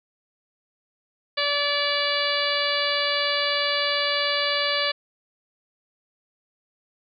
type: harmonic tone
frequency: 577 Hz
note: D5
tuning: 31 cents flat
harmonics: 1 / 2 / 3 / 4 / 5 / 6 / 7 / 8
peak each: -28 / -30 / -29 / -30 / -30 / -30 / -30 / -30 dBFS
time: 1.37-4.92 s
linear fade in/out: 10 ms
effects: none